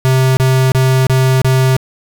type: tone bursts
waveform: square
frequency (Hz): 130.81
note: C3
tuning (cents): 0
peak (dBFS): -9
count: 5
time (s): 0.05-1.766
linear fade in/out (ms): 0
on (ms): 320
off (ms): 29
effects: none